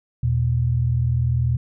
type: tone pair together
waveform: sine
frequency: 80.62 / 120.8 Hz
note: E2 / B2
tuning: -38 / -38 cents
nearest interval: perfect fifth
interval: 700 cents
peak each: -23 / -18 dBFS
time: 0.23-1.57 s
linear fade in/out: 5 ms
effects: none